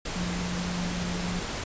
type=tone in noise; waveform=sine; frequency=177.1 Hz; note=F3; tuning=24 cents sharp; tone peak=-30 dBFS; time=0.16-1.4 s; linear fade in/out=5 ms; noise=pink; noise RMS=-33 dBFS; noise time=0.05-1.64 s; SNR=0 dB; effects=resampled to 16000 Hz

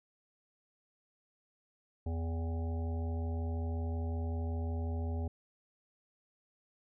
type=harmonic tone with a mistuned harmonic; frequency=82.41 Hz; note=E2; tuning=in tune; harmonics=1 / 3 / 5 / 7 / 9 / 10; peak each=-33 / -43 / -47 / -50 / -52 / -53 dBFS; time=2.06-5.28 s; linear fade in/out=5 ms; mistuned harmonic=10; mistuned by=-36 cents; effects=none

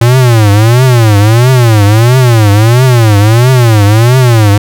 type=tone with vibrato; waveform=square; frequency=114.8 Hz; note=A#2; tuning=26 cents flat; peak=-3 dBFS; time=0.01-4.58 s; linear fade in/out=5 ms; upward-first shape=triangle; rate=1.5 Hz; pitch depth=250 cents each way; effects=none

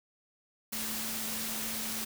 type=tone in noise; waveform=sine; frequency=220.6 Hz; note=A3; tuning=5 cents sharp; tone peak=-43 dBFS; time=0.72-2.05 s; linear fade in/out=10 ms; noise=white; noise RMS=-36 dBFS; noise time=0.72-2.05 s; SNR=-10 dB; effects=none

